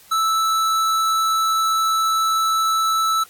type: tone with hard clipping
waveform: sine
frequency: 1315 Hz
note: E6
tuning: 5 cents flat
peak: -18 dBFS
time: 0.11-3.24 s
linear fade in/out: 10 ms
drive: 17 dB
effects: white hiss -48 dBFS RMS until 3.29 s + AAC 64 kbps